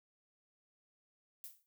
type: noise with exponential decay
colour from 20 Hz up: violet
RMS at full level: -45 dBFS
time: 1.44-1.66 s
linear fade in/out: 0 ms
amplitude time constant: 46 ms
effects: noise-tail reverb RT60 0.1 s tail -17 dB re dry